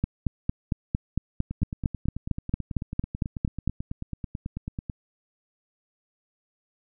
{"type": "two click trains", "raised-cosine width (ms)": 5, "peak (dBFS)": [-19, -11], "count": [32, 17], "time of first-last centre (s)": [[1.51, 4.898], [0.04, 3.676]], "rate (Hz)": [9.15, 4.4], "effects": []}